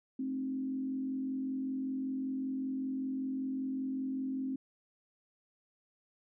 sine tone with frequency modulation, 264 Hz, C4, 16 cents sharp, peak -33 dBFS, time 0.19-4.56 s, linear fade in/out 5 ms, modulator 45.2 Hz, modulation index 0.48, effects none

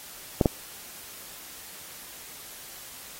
clicks, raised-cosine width 2 ms, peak -5 dBFS, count 2, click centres 0.412 / 0.458 s, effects white hiss -44 dBFS RMS until 3.19 s + AAC 48 kbps

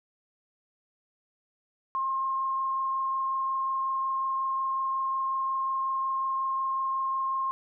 sine tone with frequency modulation, 1066 Hz, C6, 32 cents sharp, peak -26 dBFS, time 1.95-7.51 s, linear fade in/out 0 ms, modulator 25.5 Hz, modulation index 0.36, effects none

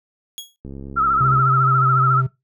sawtooth tone with exponential decay, 3322 Hz, G#7, in tune, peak -23 dBFS, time 0.38-0.56 s, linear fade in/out 0 ms, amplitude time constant 37 ms
click train, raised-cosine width 3 ms, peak -22 dBFS, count 52, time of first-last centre 0.65-1.397 s, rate 68.3 Hz
sine tone with vibrato, 1318.5 Hz, E6, in tune, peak -14 dBFS, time 0.96-2.22 s, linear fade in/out 20 ms, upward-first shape sine, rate 14 Hz, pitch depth 79 cents each way
triangle tone with pitch glide, 131.8 to 130.74 Hz, C3 to C3, +13 to -1 cents, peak -15 dBFS, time 1.2-2.27 s, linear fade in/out 10 ms, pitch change -14 cents, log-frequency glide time 1.57-1.97 s
effects noise-tail reverb RT60 0.2 s tail -20 dB re dry

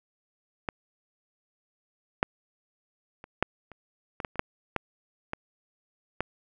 clicks, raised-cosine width 0.5 ms, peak -14 / -7 / -28 / -7 / -30 / -20 / -15 / -29 / -7 / -11 / -16 / -12 dBFS, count 12, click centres 0.688 / 2.229 / 3.241 / 3.426 / 3.717 / 4.202 / 4.248 / 4.357 / 4.394 / 4.763 / 5.334 / 6.206 s, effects none

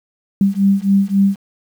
sine beating tone pair, 195.2 / 198.9 Hz, G3 / G3, -7 / +25 cents, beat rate 3.7 Hz, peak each -14 dBFS, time 0.41-1.36 s, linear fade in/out 2 ms, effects 7-bit

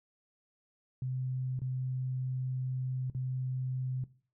sine tone with dropouts, 128.9 Hz, C3, 26 cents flat, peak -32 dBFS, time 1.02-4.04 s, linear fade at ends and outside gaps 2 ms, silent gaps 1.592-1.617 / 3.1-3.148 s, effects noise-tail reverb RT60 0.4 s tail -17 dB re dry

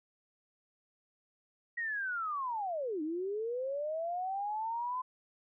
sine linear two-way sweep, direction down then up, 1912 to 297.3 to 1027 Hz, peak -33 dBFS, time 1.77-5.02 s, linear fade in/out 10 ms, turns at 3.02 s, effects none

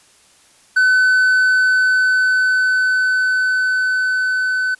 triangle tone with level ramp, 1511 Hz, F#6, 36 cents sharp, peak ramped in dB -8 to -14 dBFS, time 0.76-4.75 s, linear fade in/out 10 ms, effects white hiss -51 dBFS RMS until 4.79 s + resampled to 24000 Hz

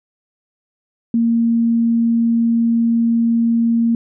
sine tone, 231.4 Hz, A#3, 13 cents flat, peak -12 dBFS, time 1.14-3.95 s, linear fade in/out 2 ms, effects none

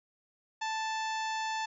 harmonic tone, 880 Hz, A5, in tune, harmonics 1 / 2 / 3 / 4 / 5 / 6 / 7 / 8, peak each -33 / -39 / -43 / -45 / -47 / -49 / -50 / -51 dBFS, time 0.61-1.66 s, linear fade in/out 10 ms, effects none

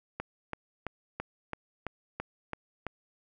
click train, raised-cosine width 0.5 ms, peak -19 dBFS, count 9, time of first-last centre 0.2-2.867 s, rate 3 Hz, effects none

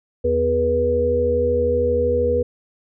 harmonic tone with a mistuned harmonic, 82.41 Hz, E2, in tune, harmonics 1 / 3 / 5 / 6, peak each -24 / -28 / -26 / -17 dBFS, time 0.24-2.43 s, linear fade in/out 10 ms, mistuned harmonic 6, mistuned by -34 cents, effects none

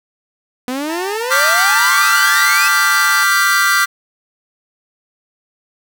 sawtooth exponential sweep, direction up, 245.5 to 2637 Hz, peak -15 dBFS, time 0.68-2.68 s, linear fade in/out 0 ms
25% pulse tone with pitch glide, 900 to 878.4 Hz, A5 to A5, +39 to -3 cents, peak -22 dBFS, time 0.89-3.24 s, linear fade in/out 10 ms, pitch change -42 cents, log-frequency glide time 1.44-2.95 s
45% pulse chord, G dominant seventh, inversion second, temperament equal, 1174.7 / 1396.9 / 1568 / 1975.5 Hz, D6 / F6 / G6 / B6, 0 / 0 / 0 / 0 cents, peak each -17 / -16 / -16 / -18 dBFS, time 1.3-3.86 s, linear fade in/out 20 ms
effects none

